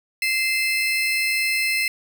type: tone pair together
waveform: 35% pulse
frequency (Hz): 2083 / 2624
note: C7 / E7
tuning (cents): -8 / -9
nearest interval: major third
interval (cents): 399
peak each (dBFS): -20 / -22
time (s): 0.22-1.88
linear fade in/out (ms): 2
effects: none